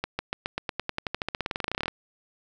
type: accelerating click train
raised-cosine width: 0.3 ms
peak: -12 dBFS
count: 28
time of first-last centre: 0.04-1.881 s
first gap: 150 ms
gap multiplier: 0.93
effects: none